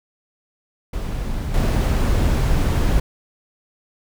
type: noise with level steps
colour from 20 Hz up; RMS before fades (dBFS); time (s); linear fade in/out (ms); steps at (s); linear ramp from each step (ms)
brown; -25 / -17; 0.93-3; 5; 1.54; 2
effects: none